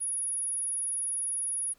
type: tone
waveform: sine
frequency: 10360 Hz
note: E9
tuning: 31 cents flat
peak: -29 dBFS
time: 0-1.74 s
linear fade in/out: 20 ms
effects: pink hiss -66 dBFS RMS until 1.78 s